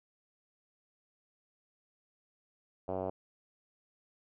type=tone with low-pass filter; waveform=5% pulse; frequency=93.7 Hz; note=F#2; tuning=22 cents sharp; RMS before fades=-36 dBFS; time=2.88-3.1 s; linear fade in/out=5 ms; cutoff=640 Hz; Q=2.4; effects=none